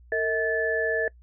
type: tone cluster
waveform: sine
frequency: 453.8 / 638 / 1739 Hz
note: A#4 / D#5 / A6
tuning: -47 / +43 / -21 cents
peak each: -26 / -29 / -26 dBFS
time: 0.12-1.08 s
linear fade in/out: 2 ms
effects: noise-tail reverb RT60 0.1 s tail -23 dB re dry + added 60 Hz sine -49 dBFS peak until 1.22 s